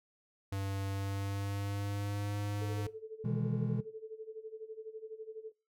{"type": "tone with pitch glide", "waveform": "square", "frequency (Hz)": [98, 102.58], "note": ["G2", "G#2"], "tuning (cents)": [0, -21], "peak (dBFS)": -35, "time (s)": [0.52, 2.87], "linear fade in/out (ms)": 5, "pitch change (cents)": 79, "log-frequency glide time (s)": [0.9, 2.38]}
{"type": "tone with tremolo", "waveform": "sine", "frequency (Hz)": 439.4, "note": "A4", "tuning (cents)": -2, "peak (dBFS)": -39, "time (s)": [2.61, 5.52], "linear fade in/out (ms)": 10, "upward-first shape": "sine", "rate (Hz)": 12, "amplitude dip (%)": 85}
{"type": "chord", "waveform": "triangle", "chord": "E major seventh", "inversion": "second", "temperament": "just", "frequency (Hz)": [123.61, 154.51, 164.81, 206], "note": ["B2", "D#3", "E3", "G#3"], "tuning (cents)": [2, -12, 0, -14], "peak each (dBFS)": [-32, -37, -37, -35], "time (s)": [3.24, 3.81], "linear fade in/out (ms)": 10}
{"effects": ["noise-tail reverb RT60 0.3 s tail -20 dB re dry"]}